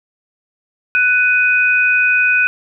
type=tone pair together; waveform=sine; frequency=1488.1 / 2500 Hz; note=F#6 / D#7; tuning=+9 / +8 cents; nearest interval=major sixth; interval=899 cents; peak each=-13 dBFS; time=0.95-2.47 s; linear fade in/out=0 ms; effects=none